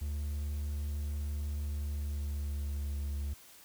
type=tone with pitch glide; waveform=triangle; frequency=73.42 to 71.37 Hz; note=D2 to D2; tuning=0 to -49 cents; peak=-31 dBFS; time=0.01-3.34 s; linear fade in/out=10 ms; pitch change=-49 cents; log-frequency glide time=1.61-3.04 s; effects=white hiss -56 dBFS RMS until 3.64 s